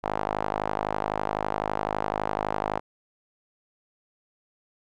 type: tone with band-pass filter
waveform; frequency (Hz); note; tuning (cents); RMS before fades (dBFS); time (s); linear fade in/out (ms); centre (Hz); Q
sawtooth; 51.91; G#1; 0; -29; 0.03-2.8; 20; 830; 2
effects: none